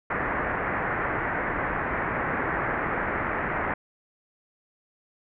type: low-pass noise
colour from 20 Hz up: white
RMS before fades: -28 dBFS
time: 0.1-3.74 s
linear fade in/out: 5 ms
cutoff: 2000 Hz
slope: 48 dB/octave
effects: none